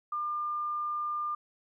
sine tone, 1200 Hz, D6, 37 cents sharp, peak -30 dBFS, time 0.12-1.35 s, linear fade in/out 5 ms, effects 12-bit

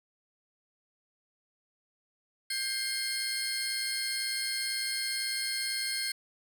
30% pulse tone cluster, 1587 / 2112 / 4342 / 5110 Hz, G6 / C7 / C#8 / D#8, +21 / +16 / -37 / +45 cents, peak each -37 / -33 / -31 / -36 dBFS, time 2.5-6.12 s, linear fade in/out 5 ms, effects none

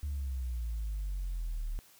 sine exponential sweep, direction down, 74 to 35.89 Hz, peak -31 dBFS, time 0.03-1.79 s, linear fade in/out 0 ms, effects tanh soft clip ceiling -30 dBFS + white hiss -60 dBFS RMS until 1.99 s

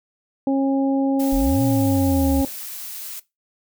harmonic tone, 271.9 Hz, C#4, 33 cents flat, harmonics 1 / 2 / 3, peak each -17 / -24 / -29 dBFS, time 0.47-2.45 s, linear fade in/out 2 ms
blue noise, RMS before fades -33 dBFS, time 1.19-3.2 s, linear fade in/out 10 ms
sine exponential two-way sweep, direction up then down, 35.98 to 123.47 to 70.7 Hz, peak -21 dBFS, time 1.32-2.42 s, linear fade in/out 10 ms, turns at 1.62 s
effects noise-tail reverb RT60 0.2 s tail -18 dB re dry

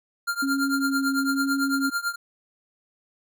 square tone with tremolo, 1396.9 Hz, F6, in tune, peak -22 dBFS, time 0.27-2.16 s, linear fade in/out 10 ms, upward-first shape triangle, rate 9 Hz, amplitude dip 95%
sine tone with vibrato, 272.5 Hz, C#4, 29 cents flat, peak -23 dBFS, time 0.42-1.9 s, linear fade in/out 10 ms, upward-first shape triangle, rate 1.1 Hz, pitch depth 11 cents each way
effects none

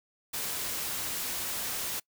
white noise, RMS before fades -34 dBFS, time 0.33-2 s, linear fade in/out 10 ms, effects noise-tail reverb RT60 0.1 s tail -24 dB re dry

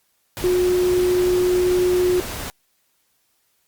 sine tone in noise, 361.6 Hz, F#4, 40 cents flat, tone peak -15 dBFS, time 0.44-2.2 s, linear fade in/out 0 ms, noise pink, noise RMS -30 dBFS, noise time 0.37-2.5 s, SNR +12 dB, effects white hiss -66 dBFS RMS until 3.67 s + Opus 48 kbps

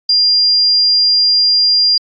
sine tone, 4800 Hz, D8, 37 cents sharp, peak -8 dBFS, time 0.09-1.98 s, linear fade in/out 5 ms, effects AAC 48 kbps

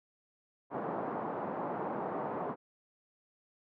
white band-pass noise, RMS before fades -37 dBFS, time 0.7-2.56 s, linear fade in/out 50 ms, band 150 to 1000 Hz, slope 24 dB/octave, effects none

